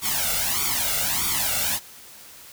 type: noise with flanger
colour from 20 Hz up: white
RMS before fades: -24 dBFS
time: 0.01-1.8 s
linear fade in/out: 50 ms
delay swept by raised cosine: 0.87 to 1.45 ms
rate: 1.6 Hz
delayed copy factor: +1
effects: white hiss -45 dBFS RMS until 2.52 s